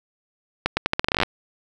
accelerating click train, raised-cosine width 0.3 ms, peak -3 dBFS, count 15, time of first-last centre 0.66-1.233 s, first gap 110 ms, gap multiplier 0.82, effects none

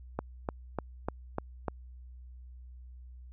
click train, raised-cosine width 1 ms, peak -17 dBFS, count 6, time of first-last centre 0.19-1.683 s, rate 3.35 Hz, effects added 62 Hz sine -46 dBFS peak until 3.32 s

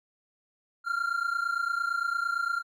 triangle tone pair together, 1373 / 1401.8 Hz, F6 / F6, -30 / +6 cents, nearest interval unison, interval 36 cents, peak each -28 dBFS, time 0.84-2.63 s, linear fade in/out 50 ms, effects none

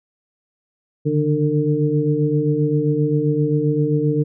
sine tone cluster, 144.5 / 152.1 / 299 / 453.1 Hz, D3 / D#3 / D4 / A#4, -28 / -39 / +31 / -49 cents, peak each -21 dBFS, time 1.05-4.24 s, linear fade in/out 20 ms, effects none

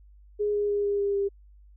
sine tone with pitch steps, 415.3 / 412 / 408.6 / 405.3 / 402.1 / 398.8 Hz, G#4 / G#4 / G#4 / G#4 / G4 / G4, 0 / -14 / -28 / -42 / +44 / +30 cents, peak -23 dBFS, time 0.39-1.29 s, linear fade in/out 20 ms, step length 150 ms, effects added 50 Hz sine -50 dBFS peak until 1.76 s

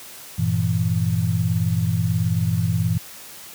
sine chord, E diminished, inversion first, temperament equal, 98 / 116.54 / 164.81 Hz, G2 / Bb2 / E3, 0 / 0 / 0 cents, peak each -22 dBFS, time 0.38-2.98 s, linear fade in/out 10 ms, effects white hiss -40 dBFS RMS until 3.54 s + high-pass 60 Hz 12 dB/octave

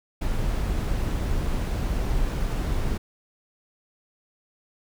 brown noise, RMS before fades -25 dBFS, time 0.21-2.98 s, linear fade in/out 10 ms, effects none

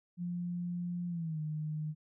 sine tone with pitch glide, 175.4 to 153.58 Hz, F3 to D#3, +8 to -22 cents, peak -34 dBFS, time 0.17-1.95 s, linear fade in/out 50 ms, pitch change -230 cents, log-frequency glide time 1.08-1.4 s, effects none

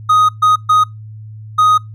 triangle tone bursts at uneven times, 1249 Hz, D#6, 6 cents sharp, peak -5 dBFS, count 4, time 0.09-0.29 / 0.42-0.56 / 0.69-0.84 / 1.58-1.78 s, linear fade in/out 10 ms, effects noise-tail reverb RT60 0.2 s tail -25 dB re dry + added 108 Hz sine -29 dBFS peak until 1.94 s

